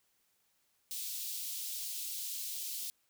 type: high-pass noise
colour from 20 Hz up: white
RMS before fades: -40 dBFS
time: 0.91-2.9 s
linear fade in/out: 0 ms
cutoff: 3200 Hz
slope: 24 dB/octave
effects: white hiss -75 dBFS RMS until 3.09 s